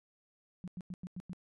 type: tone bursts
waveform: sine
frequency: 180.5 Hz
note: F#3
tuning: 43 cents flat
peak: -39 dBFS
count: 6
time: 0.64-1.332 s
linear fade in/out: 0 ms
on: 37 ms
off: 94 ms
effects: resampled to 24000 Hz